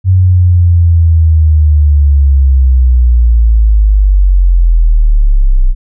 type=linear sweep; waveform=sine; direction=down; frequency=94 to 30.33 Hz; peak=-3 dBFS; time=0.04-5.75 s; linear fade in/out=50 ms; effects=none